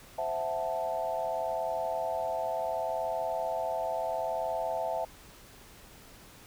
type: chord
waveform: sine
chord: F# half-diminished seventh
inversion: second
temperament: equal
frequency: 523.3 / 659.3 / 740 / 880 Hz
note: C5 / E5 / F#5 / A5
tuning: 0 / 0 / 0 / 0 cents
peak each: -38 / -32 / -37 / -36 dBFS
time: 0.18-5.05 s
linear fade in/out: 5 ms
effects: pink hiss -53 dBFS RMS until 6.46 s